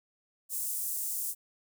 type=high-pass noise; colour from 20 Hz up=pink; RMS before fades=-34 dBFS; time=0.49-1.35 s; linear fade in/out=50 ms; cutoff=8200 Hz; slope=24 dB/octave; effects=none